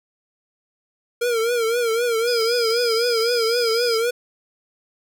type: tone with vibrato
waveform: square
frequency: 466.2 Hz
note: A#4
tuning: in tune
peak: -19 dBFS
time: 1.21-4.11 s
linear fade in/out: 10 ms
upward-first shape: triangle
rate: 3.9 Hz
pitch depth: 100 cents each way
type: tone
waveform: sine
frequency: 4978 Hz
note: D#8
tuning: in tune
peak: -24 dBFS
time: 2.27-3.98 s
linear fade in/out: 10 ms
effects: none